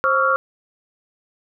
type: tone cluster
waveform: sine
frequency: 529 / 1127 / 1316 / 1392 Hz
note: C5 / C#6 / E6 / F6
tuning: +19 / +28 / -3 / -6 cents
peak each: -21 / -20 / -24 / -18 dBFS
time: 0.04-0.36 s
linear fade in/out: 0 ms
effects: none